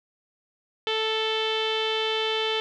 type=tone with low-pass filter; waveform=sawtooth; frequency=440 Hz; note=A4; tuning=in tune; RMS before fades=-26 dBFS; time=0.87-2.6 s; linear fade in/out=0 ms; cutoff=3300 Hz; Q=7.1; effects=none